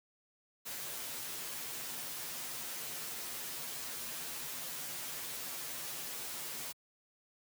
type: noise with comb filter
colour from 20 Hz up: white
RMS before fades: -42 dBFS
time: 0.65-6.73 s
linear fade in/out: 20 ms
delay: 10 ms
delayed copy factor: -1
effects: high-pass 80 Hz 12 dB/octave